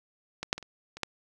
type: clicks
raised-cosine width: 0.2 ms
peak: -17 / -7 / -22 / -29 / -25 / -12 dBFS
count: 6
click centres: 0.43 / 0.529 / 0.58 / 0.627 / 0.97 / 1.033 s
effects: none